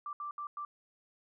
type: tone bursts at uneven times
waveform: sine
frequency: 1174.7 Hz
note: D6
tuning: in tune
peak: -37 dBFS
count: 4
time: 0.06-0.13 / 0.2-0.31 / 0.38-0.47 / 0.57-0.65 s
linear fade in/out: 2 ms
effects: none